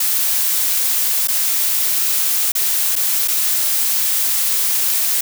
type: noise with dropouts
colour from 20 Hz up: blue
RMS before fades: -17 dBFS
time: 0-5.21 s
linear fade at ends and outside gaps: 5 ms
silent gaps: 1.274-1.283 / 2.52-2.551 / 2.956-2.961 / 3.277-3.281 s
effects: none